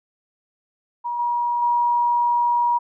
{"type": "tone with level steps", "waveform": "sine", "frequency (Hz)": 957, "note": "A#5", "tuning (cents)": 45, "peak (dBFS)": [-23, -19, -16], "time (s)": [1.04, 2.79], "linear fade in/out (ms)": 20, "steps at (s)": [1.19, 1.62], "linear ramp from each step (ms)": 5, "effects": []}